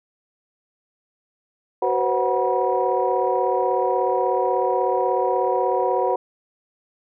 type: tone cluster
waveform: sine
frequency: 374.3 / 491.6 / 528 / 741 / 965 Hz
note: F#4 / B4 / C5 / F#5 / B5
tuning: +20 / -8 / +16 / +2 / -40 cents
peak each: -24 dBFS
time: 1.82-6.16 s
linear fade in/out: 5 ms
effects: tanh soft clip ceiling -7 dBFS